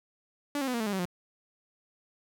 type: tone with pitch steps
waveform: sawtooth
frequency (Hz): 288.6 / 269.3 / 251.2 / 234.4 / 218.7 / 204.1 / 190.4 / 177.65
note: D4 / C#4 / B3 / A#3 / A3 / G#3 / F#3 / F3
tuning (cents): -30 / -50 / +30 / +10 / -10 / -30 / +50 / +30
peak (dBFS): -25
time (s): 0.55-1.054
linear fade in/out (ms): 2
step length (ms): 63
effects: none